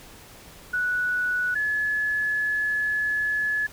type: tone pair in turn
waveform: sine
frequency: 1475 / 1708.7 Hz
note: F#6 / G#6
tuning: -6 / +49 cents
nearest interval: minor third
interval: 255 cents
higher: second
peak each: -22 / -22 dBFS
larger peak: neither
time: 0.73-1.55 / 1.55-3.67 s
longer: second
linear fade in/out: 10 ms
effects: pink hiss -47 dBFS RMS until 3.72 s